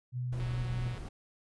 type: tone with pitch glide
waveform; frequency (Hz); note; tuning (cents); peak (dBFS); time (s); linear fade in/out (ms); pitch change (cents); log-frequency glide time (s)
sine; 124.5 to 122.01; B2 to B2; +14 to -21; -32; 0.12-0.97; 50; -35; 0.27-0.46
type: noise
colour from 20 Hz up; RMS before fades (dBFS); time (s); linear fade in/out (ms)
brown; -40; 0.32-1.09; 10
type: click train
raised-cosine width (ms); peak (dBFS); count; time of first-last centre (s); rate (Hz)
0.3; -34; 108; 0.4-0.978; 185
effects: resampled to 24000 Hz